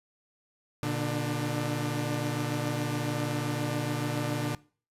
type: tone cluster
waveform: sawtooth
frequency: 119.1 / 145.7 / 298.7 Hz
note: A#2 / D3 / D4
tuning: +38 / -13 / +29 cents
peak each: -29 dBFS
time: 0.83-4.55 s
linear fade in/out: 0 ms
effects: noise-tail reverb RT60 0.4 s tail -21 dB re dry + resampled to 32000 Hz